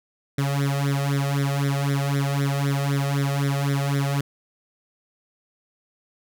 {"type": "tone with flanger", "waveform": "sawtooth", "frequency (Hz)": 140, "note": "C#3", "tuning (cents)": 18, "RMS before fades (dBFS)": -23, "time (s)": [0.38, 4.21], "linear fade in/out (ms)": 5, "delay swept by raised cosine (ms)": [0.53, 1.63], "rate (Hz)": 3.9, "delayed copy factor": 1, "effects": []}